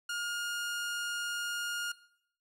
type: tone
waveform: sawtooth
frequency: 1421 Hz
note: F6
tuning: 30 cents sharp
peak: -30 dBFS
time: 0.09-1.92 s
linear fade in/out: 5 ms
effects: noise-tail reverb RT60 0.7 s tail -19 dB re dry + low-pass 12000 Hz 12 dB/octave